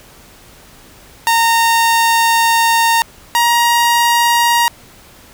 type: tone pair in turn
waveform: sawtooth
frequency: 920 / 944.2 Hz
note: A#5 / A#5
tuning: -23 / +22 cents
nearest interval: unison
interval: 45 cents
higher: second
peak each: -6 dBFS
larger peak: neither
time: 1.27-3.02 / 3.35-4.68 s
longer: first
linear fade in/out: 0 ms
effects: pink hiss -42 dBFS RMS until 5.33 s